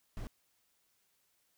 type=noise; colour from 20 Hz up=brown; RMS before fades=-41 dBFS; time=0.17-0.27 s; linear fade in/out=0 ms; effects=white hiss -75 dBFS RMS until 1.57 s